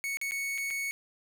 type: tone with dropouts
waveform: 45% pulse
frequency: 2217 Hz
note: C#7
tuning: in tune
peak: -31 dBFS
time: 0.04-0.91 s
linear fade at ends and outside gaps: 0 ms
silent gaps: 0.171-0.214 / 0.31-0.319 / 0.578-0.582 / 0.704-0.708 s
effects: none

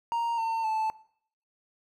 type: tone with pitch steps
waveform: triangle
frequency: 932.3 / 904.2 / 876.9 Hz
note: A#5 / A5 / A5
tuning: 0 / +47 / -6 cents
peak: -24 dBFS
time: 0.12-0.9 s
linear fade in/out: 0 ms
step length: 260 ms
effects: noise-tail reverb RT60 0.6 s tail -20 dB re dry

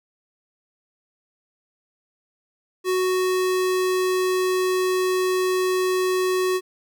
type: tone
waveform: square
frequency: 370 Hz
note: F#4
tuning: in tune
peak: -20 dBFS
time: 2.84-6.61 s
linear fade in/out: 50 ms
effects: none

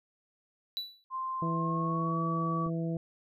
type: tone with exponential decay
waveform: triangle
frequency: 3951 Hz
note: B7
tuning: in tune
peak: -28 dBFS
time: 0.77-1.04 s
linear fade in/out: 0 ms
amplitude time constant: 58 ms
type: tone with pitch glide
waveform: sine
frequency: 1046 to 1140.7 Hz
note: C6 to C#6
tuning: -1 to +49 cents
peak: -32 dBFS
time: 1.1-2.7 s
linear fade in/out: 50 ms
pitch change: +150 cents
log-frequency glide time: 1.47-2.2 s
type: harmonic tone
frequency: 165.3 Hz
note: E3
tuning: 5 cents sharp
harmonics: 1 / 2 / 3 / 4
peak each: -31 / -37 / -41 / -43 dBFS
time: 1.42-2.97 s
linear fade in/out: 2 ms
type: click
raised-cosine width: 3 ms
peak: -32 dBFS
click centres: 2.664 s
effects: none

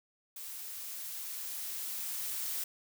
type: noise with level ramp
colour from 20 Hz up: blue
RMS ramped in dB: -44 to -36 dBFS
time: 0.36-2.64 s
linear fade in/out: 5 ms
effects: none

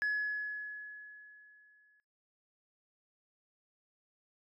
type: tone with exponential decay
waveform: sine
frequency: 1695 Hz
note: G#6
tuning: 35 cents sharp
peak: -27 dBFS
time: 0.02-2 s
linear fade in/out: 0 ms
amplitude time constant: 430 ms
effects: noise-tail reverb RT60 0.4 s tail -24 dB re dry + tanh soft clip ceiling -28 dBFS

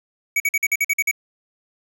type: tone bursts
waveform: square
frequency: 2262 Hz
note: C#7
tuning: 34 cents sharp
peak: -17 dBFS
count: 9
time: 0.36-1.113 s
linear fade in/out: 5 ms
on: 41 ms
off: 48 ms
effects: 8-bit

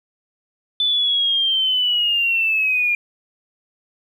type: linear sweep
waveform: triangle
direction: down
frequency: 3512 to 2402 Hz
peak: -12 dBFS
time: 0.8-2.95 s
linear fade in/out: 2 ms
effects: tanh soft clip ceiling -14 dBFS

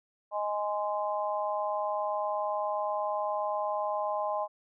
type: harmonic tone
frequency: 207.7 Hz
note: G#3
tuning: in tune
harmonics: 3 / 4 / 5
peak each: -32 / -33 / -34 dBFS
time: 0.31-4.48 s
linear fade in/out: 50 ms
effects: none

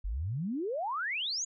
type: exponential sweep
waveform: sine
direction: up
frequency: 42.44 to 7040 Hz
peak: -31 dBFS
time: 0.04-1.45 s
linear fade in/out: 10 ms
effects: none

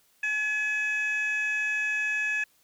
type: tone pair together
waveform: sine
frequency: 1700 / 2547 Hz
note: G#6 / D#7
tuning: +40 / +40 cents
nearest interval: perfect fifth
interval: 700 cents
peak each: -26 dBFS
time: 0.23-2.44 s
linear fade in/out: 5 ms
effects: tanh soft clip ceiling -22 dBFS + white hiss -65 dBFS RMS until 2.63 s

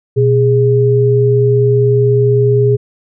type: tone pair together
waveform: sine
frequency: 122.5 / 412 Hz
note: B2 / G#4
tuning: -14 / -14 cents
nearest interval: octave + major sixth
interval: 2100 cents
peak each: -10 dBFS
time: 0.16-2.77 s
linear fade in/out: 20 ms
effects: none

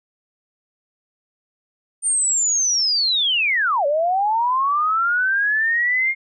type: linear two-way sweep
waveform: sine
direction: down then up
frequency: 9000 to 554.4 to 2144 Hz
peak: -16 dBFS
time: 2.02-6.15 s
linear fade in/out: 50 ms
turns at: 3.86 s
effects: none

